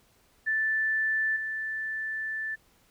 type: tone with level steps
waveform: sine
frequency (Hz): 1760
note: A6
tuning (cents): 0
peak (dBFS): -24 / -30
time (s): 0.46-2.56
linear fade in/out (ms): 20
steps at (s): 1.36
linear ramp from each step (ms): 5
effects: pink hiss -64 dBFS RMS until 2.9 s

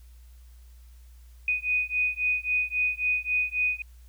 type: beating tone pair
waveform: sine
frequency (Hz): 2486 / 2489.7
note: D#7 / D#7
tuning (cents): -2 / 0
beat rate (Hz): 3.7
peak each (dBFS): -27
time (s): 1.48-3.82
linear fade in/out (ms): 2
effects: added 60 Hz sine -47 dBFS peak until 4.08 s + white hiss -64 dBFS RMS until 4.08 s

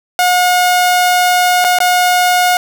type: tone with dropouts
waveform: sawtooth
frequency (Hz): 721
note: F#5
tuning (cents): -45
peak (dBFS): -5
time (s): 0.19-2.57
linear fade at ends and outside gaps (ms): 1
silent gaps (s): 1.643-1.647 / 1.787-1.803
effects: none

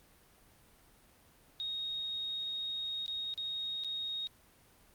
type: tone with dropouts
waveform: sine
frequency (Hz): 3739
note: A#7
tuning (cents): +4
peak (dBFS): -35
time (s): 1.6-4.27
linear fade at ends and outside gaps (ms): 0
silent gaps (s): 3.061-3.08 / 3.339-3.377 / 3.837-3.846
effects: pink hiss -63 dBFS RMS until 4.94 s + Opus 32 kbps

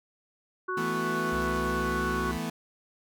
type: harmonic tone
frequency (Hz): 370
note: F#4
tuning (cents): 0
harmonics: 1 / 3 / 4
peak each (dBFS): -33 / -32 / -34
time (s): 0.68-2.32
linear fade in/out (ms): 10
type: chord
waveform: sawtooth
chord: E suspended fourth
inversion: none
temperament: equal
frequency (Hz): 164.81 / 220 / 246.9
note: E3 / A3 / B3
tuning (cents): 0 / 0 / 0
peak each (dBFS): -31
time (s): 0.77-2.5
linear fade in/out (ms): 5
type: tone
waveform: sine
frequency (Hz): 65.6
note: C2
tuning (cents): +5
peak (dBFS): -35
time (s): 1.32-2.38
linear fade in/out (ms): 10
effects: none

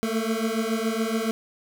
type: beating tone pair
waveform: 25% pulse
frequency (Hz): 220 / 227.1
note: A3 / A#3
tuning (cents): 0 / -45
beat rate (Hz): 7.1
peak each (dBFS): -23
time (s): 0.03-1.31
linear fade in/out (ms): 0
effects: none

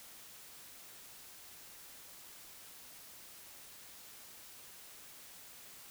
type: silence
effects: white hiss -54 dBFS RMS until 5.9 s

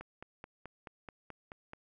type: click train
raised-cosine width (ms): 0.5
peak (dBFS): -30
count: 9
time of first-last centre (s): 0.01-1.734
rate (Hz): 4.64
effects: none

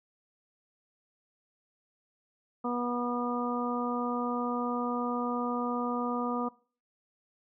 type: harmonic tone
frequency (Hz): 242.9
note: B3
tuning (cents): -29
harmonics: 1 / 2 / 3 / 4 / 5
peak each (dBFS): -32 / -36 / -38 / -38 / -36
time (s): 2.64-6.49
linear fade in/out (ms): 10
effects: noise-tail reverb RT60 0.4 s tail -21 dB re dry

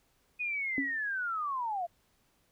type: linear sweep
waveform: sine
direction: down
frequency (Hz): 2499 to 664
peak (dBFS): -31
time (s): 0.39-1.87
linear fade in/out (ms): 20
type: tone with exponential decay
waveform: sine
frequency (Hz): 274.5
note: C#4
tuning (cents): -17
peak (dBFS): -26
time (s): 0.78-0.99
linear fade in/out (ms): 1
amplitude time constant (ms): 45
effects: pink hiss -71 dBFS RMS until 2.51 s

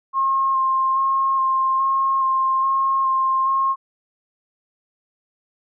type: tone with vibrato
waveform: sine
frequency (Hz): 1067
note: C6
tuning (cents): +34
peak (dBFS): -16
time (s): 0.13-3.76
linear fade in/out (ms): 50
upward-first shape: square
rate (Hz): 1.2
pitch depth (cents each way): 13
effects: none

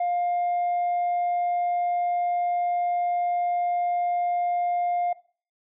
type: tone with tanh clipping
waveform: sine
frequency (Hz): 705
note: F5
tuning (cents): +16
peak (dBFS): -23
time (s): 0-5.13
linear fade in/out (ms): 5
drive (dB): 1
effects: noise-tail reverb RT60 0.4 s tail -18 dB re dry

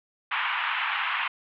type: band-pass noise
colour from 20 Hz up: pink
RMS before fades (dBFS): -28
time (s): 0.31-1.28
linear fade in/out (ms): 5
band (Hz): 890 to 3100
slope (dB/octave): 48
effects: none

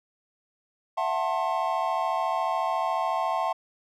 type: chord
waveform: triangle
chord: F# half-diminished seventh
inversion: third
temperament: just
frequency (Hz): 666 / 740 / 888 / 1065.6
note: E5 / F#5 / A5 / C6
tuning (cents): +18 / 0 / +16 / +31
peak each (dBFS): -28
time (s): 0.97-3.53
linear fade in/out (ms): 10
effects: none

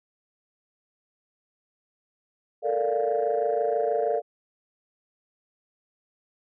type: chord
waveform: sine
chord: Bb major seventh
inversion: third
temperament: equal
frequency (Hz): 440 / 466.2 / 587.3 / 698.5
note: A4 / Bb4 / D5 / F5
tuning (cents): 0 / 0 / 0 / 0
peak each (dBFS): -27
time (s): 2.62-4.22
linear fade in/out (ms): 50
effects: tanh soft clip ceiling -15 dBFS

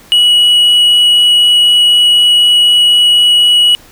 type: tone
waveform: triangle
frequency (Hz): 2924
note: F#7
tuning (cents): -21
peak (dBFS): -3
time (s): 0.12-3.75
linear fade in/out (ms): 0
effects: pink hiss -40 dBFS RMS until 3.91 s

